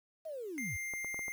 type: linear sweep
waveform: sine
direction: down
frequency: 659.3 to 69.3 Hz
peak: -39 dBFS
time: 0.25-0.77 s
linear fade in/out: 10 ms
type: tone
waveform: square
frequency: 2100 Hz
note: C7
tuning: 6 cents sharp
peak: -38 dBFS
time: 0.58-1.32 s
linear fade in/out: 0 ms
type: clicks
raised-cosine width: 1 ms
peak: -33 dBFS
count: 5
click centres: 0.937 / 1.046 / 1.144 / 1.192 / 1.282 s
effects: 10-bit